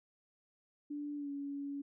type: tone with pitch glide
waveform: sine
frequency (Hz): 291.9 to 282.1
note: D4 to C#4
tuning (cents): -10 to +30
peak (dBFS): -38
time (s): 0.9-1.82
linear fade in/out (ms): 10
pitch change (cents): -60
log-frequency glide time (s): 1.16-1.3
effects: none